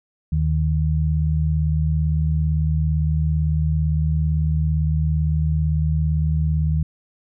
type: tone pair together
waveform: sine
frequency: 77.3 / 155.09 Hz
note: D#2 / D#3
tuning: -11 / -5 cents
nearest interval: octave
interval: 1206 cents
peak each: -19 / -20 dBFS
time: 0.32-6.83 s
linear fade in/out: 5 ms
effects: none